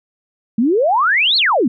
sine exponential two-way sweep, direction up then down, 210.8 to 4466 to 210.8 Hz, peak -11 dBFS, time 0.58-1.68 s, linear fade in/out 5 ms, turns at 1.37 s, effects none

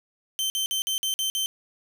sawtooth tone bursts, 3100 Hz, G7, 20 cents flat, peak -21 dBFS, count 7, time 0.39-1.46 s, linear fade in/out 0 ms, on 110 ms, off 50 ms, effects none

